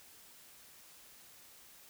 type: silence
effects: white hiss -58 dBFS RMS until 1.89 s